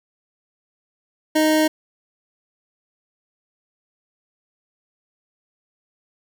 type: tone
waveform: 25% pulse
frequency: 310.9 Hz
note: D#4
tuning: 1 cent flat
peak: -11 dBFS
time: 1.35-1.68 s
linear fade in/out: 10 ms
effects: none